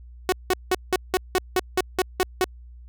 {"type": "tone bursts", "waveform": "sawtooth", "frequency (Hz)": 370, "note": "F#4", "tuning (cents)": 0, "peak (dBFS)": -14, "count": 11, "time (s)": [0.29, 2.442], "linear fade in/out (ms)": 0, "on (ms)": 32, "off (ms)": 180, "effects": ["added 60 Hz sine -41 dBFS peak until 2.88 s"]}